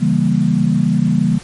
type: chord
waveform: sine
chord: C# diminished seventh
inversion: none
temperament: equal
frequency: 138.59 / 164.81 / 196 / 233.1 Hz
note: C#3 / E3 / G3 / Bb3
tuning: 0 / 0 / 0 / 0 cents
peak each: -19 / -16 / -16 / -17 dBFS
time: 0-1.39 s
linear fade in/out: 20 ms
effects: pink hiss -38 dBFS RMS until 1.43 s + MP3 48 kbps